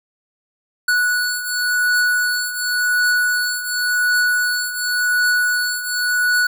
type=beating tone pair; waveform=square; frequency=1472 / 1472.91 Hz; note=F#6 / F#6; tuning=-9 / -8 cents; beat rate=0.91 Hz; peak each=-18 / -23 dBFS; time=0.88-6.47 s; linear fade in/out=5 ms; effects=none